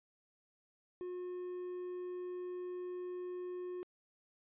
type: tone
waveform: triangle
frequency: 360 Hz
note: F#4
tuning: 47 cents flat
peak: -38 dBFS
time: 1.01-3.83 s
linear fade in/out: 0 ms
effects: resampled to 8000 Hz